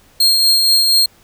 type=tone with tremolo; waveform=40% pulse; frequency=4227 Hz; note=C8; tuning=17 cents sharp; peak=-7 dBFS; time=0.2-1.06 s; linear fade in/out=5 ms; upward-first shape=triangle; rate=4.2 Hz; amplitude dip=35%; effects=pink hiss -50 dBFS RMS until 1.23 s